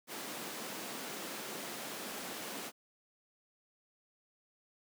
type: high-pass noise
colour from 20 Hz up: pink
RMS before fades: -43 dBFS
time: 0.07-2.72 s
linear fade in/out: 50 ms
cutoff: 200 Hz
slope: 24 dB/octave
effects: none